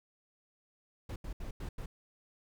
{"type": "noise bursts at uneven times", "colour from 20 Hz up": "brown", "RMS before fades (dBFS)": -40, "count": 5, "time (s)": [[1.09, 1.16], [1.24, 1.33], [1.4, 1.51], [1.6, 1.69], [1.78, 1.86]], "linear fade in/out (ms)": 5, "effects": []}